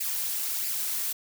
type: noise with flanger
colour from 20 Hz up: blue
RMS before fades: -30 dBFS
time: 0-1.13 s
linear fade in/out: 10 ms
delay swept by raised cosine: 0.41 to 4.31 ms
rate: 1.5 Hz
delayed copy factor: +0.6
effects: none